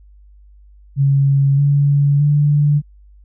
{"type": "tone with pitch steps", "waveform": "sine", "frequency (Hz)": [138.59, 142.49, 146.49], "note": ["C#3", "C#3", "D3"], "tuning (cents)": [0, 48, -4], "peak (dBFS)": -10, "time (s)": [0.96, 2.82], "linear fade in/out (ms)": 50, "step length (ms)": 620, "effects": ["added 50 Hz sine -42 dBFS peak until 3.24 s"]}